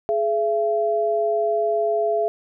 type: tone pair together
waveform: sine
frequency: 421.9 / 674.6 Hz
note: G#4 / E5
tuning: +27 / +40 cents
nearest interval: minor sixth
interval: 813 cents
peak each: -22 / -20 dBFS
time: 0.09-2.28 s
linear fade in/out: 0 ms
effects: none